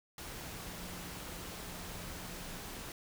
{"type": "tone in noise", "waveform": "sine", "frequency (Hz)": 177.3, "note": "F3", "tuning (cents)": 26, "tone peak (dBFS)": -52, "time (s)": [0.48, 2.59], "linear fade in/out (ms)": 2, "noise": "pink", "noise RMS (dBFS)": -45, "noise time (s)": [0.18, 2.92], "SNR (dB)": -10, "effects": []}